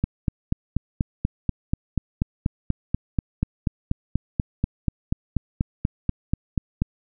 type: click train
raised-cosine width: 5 ms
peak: -8 dBFS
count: 29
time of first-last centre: 0.04-6.82 s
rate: 4.13 Hz
effects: none